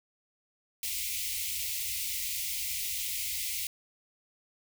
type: band-stop noise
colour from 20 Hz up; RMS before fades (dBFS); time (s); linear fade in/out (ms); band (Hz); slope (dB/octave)
white; -34; 0.83-3.67; 2; 100 to 2000; 96
effects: none